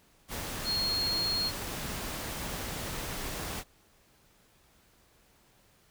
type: tone in noise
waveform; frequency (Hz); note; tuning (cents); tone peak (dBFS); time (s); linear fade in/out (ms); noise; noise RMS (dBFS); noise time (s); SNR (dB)
sine; 4271; C8; +35; -28; 0.64-1.52; 50; pink; -37; 0.28-3.64; +6
effects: pink hiss -64 dBFS RMS until 5.9 s